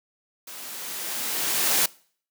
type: noise with level ramp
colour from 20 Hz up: white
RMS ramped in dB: -40 to -20 dBFS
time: 0.47-1.86 s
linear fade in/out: 5 ms
effects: noise-tail reverb RT60 0.5 s tail -23 dB re dry + high-pass 200 Hz 12 dB/octave